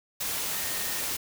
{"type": "tone in noise", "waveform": "sine", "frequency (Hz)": 1840, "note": "A#6", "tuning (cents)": -23, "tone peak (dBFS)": -42, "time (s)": [0.52, 1.01], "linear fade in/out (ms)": 10, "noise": "white", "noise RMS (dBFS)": -31, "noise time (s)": [0.2, 1.17], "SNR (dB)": -14, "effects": []}